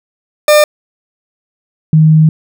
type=tone pair in turn; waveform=40% pulse / sine; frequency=600 / 156.73 Hz; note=D5 / D#3; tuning=+37 / +13 cents; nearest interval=octave + major seventh; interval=2324 cents; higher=first; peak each=-3 dBFS; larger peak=neither; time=0.48-0.64 / 1.93-2.29 s; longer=second; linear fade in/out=2 ms; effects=none